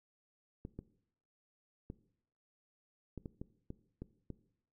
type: clicks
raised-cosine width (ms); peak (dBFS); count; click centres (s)
3; -30; 9; 0.651 / 0.79 / 1.901 / 3.177 / 3.258 / 3.415 / 3.704 / 4.02 / 4.303
effects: noise-tail reverb RT60 0.7 s tail -18 dB re dry